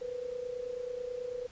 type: tone with amplitude modulation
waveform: sine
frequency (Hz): 493.9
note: B4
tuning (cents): 0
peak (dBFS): -32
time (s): 0.01-1.47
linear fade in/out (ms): 10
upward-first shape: sine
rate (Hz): 29.2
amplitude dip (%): 70
effects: pink hiss -57 dBFS RMS until 1.51 s + resampled to 16000 Hz